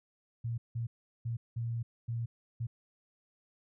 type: tone bursts at uneven times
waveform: sine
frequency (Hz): 116.54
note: A#2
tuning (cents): 0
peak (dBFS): -32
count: 6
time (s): 0.44-0.58 / 0.75-0.87 / 1.25-1.37 / 1.56-1.83 / 2.08-2.26 / 2.6-2.67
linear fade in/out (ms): 10
effects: none